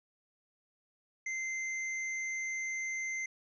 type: tone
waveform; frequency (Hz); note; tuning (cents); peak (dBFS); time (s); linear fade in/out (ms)
square; 2078; C7; -12; -35; 1.26-3.26; 5
effects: resampled to 16000 Hz